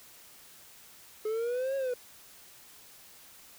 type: exponential two-way sweep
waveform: triangle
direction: up then down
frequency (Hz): 425.2 to 551 to 485.3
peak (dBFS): -27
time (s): 1.25-1.94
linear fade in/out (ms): 5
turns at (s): 1.76
effects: white hiss -54 dBFS RMS until 3.58 s